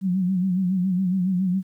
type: tone with vibrato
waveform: sine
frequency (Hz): 185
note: F#3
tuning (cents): 0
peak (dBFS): -19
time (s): 0.01-1.63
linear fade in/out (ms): 50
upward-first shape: sine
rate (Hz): 7.2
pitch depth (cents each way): 77
effects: 10-bit